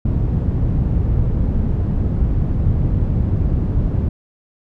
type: low-pass noise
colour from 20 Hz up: white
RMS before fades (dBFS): -17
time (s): 0.05-4.09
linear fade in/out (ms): 5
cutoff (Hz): 110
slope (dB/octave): 12
effects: none